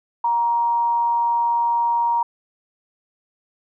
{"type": "tone with amplitude modulation", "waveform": "sine", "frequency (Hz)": 941, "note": "A#5", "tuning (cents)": 16, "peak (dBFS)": -15, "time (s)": [0.24, 2.23], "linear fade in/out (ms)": 5, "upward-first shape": "sine", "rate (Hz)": 204, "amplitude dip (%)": 30, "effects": []}